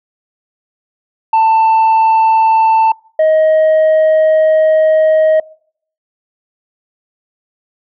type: tone pair in turn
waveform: sine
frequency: 889 / 628.6 Hz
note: A5 / D#5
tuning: +18 / +18 cents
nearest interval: tritone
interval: 600 cents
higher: first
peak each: -4 dBFS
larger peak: neither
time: 1.33-2.92 / 3.19-5.4 s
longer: second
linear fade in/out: 5 ms
effects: noise-tail reverb RT60 0.6 s tail -26 dB re dry + tanh soft clip ceiling -6 dBFS